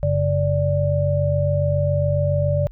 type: tone cluster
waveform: sine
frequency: 93.8 / 141 / 583 Hz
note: F#2 / C#3 / D5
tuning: +24 / +30 / -13 cents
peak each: -21 dBFS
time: 0.03-2.67 s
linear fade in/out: 0 ms
effects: added 44 Hz sine -37 dBFS peak until 2.71 s